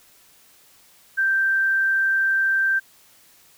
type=tone; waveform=sine; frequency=1568 Hz; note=G6; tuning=in tune; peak=-17 dBFS; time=1.17-2.8 s; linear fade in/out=20 ms; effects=white hiss -54 dBFS RMS until 3.57 s